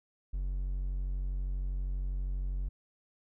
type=tone; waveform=triangle; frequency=46.25 Hz; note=F#1; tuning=in tune; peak=-29 dBFS; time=0.33-2.69 s; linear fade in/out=10 ms; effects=none